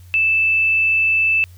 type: tone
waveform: sine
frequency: 2637 Hz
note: E7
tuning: in tune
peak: -13 dBFS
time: 0.14-1.44 s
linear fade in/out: 0 ms
effects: added 89 Hz sine -39 dBFS peak until 1.57 s + white hiss -54 dBFS RMS until 1.57 s